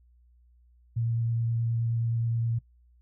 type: tone with vibrato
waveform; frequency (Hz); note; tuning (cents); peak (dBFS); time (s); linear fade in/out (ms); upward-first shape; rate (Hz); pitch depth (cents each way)
sine; 115.8; A#2; -11; -25; 0.96-2.59; 10; sine; 9.5; 11
effects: noise-tail reverb RT60 0.1 s tail -19 dB re dry + added 60 Hz sine -57 dBFS peak until 3.01 s